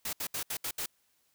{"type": "noise bursts at uneven times", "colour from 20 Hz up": "white", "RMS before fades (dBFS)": -35, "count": 6, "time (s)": [[0.05, 0.13], [0.2, 0.27], [0.34, 0.43], [0.5, 0.57], [0.64, 0.71], [0.78, 0.86]], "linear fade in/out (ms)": 5, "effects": ["white hiss -72 dBFS RMS until 1.34 s"]}